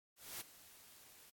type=noise with ADSR envelope; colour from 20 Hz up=white; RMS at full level=-45 dBFS; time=0.16-1.3 s; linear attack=250 ms; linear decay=9 ms; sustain=-16 dB; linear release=6 ms; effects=AAC 64 kbps